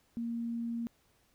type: tone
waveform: sine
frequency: 233.1 Hz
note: A#3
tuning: in tune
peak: -33 dBFS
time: 0.17-0.87 s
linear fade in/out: 0 ms
effects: pink hiss -70 dBFS RMS until 1.34 s